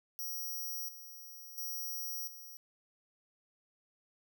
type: tone with tremolo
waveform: 5% pulse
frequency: 5700 Hz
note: F8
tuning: 34 cents sharp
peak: -32 dBFS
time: 0.19-2.57 s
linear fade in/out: 0 ms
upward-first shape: square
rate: 0.72 Hz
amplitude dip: 70%
effects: none